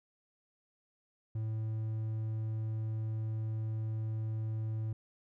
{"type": "tone", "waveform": "triangle", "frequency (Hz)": 110, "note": "A2", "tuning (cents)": 0, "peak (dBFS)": -31, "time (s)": [1.35, 4.93], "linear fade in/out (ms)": 5, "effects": []}